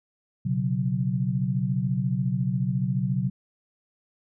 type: chord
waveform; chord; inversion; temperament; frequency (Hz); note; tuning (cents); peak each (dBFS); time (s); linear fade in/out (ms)
sine; B suspended second; none; equal with one note detuned; 124.33 / 138.59 / 185; B2 / C#3 / F#3; +12 / 0 / 0; -27; 0.45-3.3; 10
effects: none